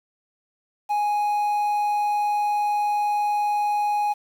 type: tone with quantisation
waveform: triangle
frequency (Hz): 830.6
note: G#5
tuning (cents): 0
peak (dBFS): -18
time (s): 0.89-4.14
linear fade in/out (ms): 20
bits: 8
effects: none